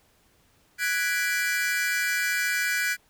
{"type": "chord", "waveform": "45% pulse", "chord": "G# half-diminished seventh", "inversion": "third", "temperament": "equal", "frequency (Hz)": [1480, 1661.2, 1975.5, 2349], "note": ["F#6", "G#6", "B6", "D7"], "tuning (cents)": [0, 0, 0, 0], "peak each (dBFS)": [-28, -29, -31, -31], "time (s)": [0.78, 2.97], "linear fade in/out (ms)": 50, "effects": ["pink hiss -63 dBFS RMS until 3.09 s"]}